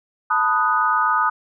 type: chord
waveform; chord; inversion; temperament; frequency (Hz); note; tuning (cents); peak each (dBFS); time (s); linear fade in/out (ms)
sine; B dominant seventh; third; equal; 880 / 987.8 / 1244.5 / 1480; A5 / B5 / D#6 / F#6; 0 / 0 / 0 / 0; -23 / -24 / -18 / -23; 0.3-1.3; 10
effects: none